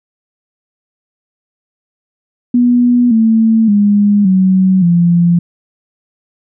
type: tone with pitch steps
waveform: sine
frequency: 243.7 / 223.5 / 204.9 / 187.92 / 172.32 Hz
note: B3 / A3 / G#3 / F#3 / F3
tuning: -23 / +27 / -23 / +27 / -23 cents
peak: -6 dBFS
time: 2.54-5.39 s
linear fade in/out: 5 ms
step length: 570 ms
effects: none